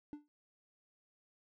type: tone with exponential decay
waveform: triangle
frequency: 295.2 Hz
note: D4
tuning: 9 cents sharp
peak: -37 dBFS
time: 0.13-0.28 s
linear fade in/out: 0 ms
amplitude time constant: 31 ms
effects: noise-tail reverb RT60 0.1 s tail -24 dB re dry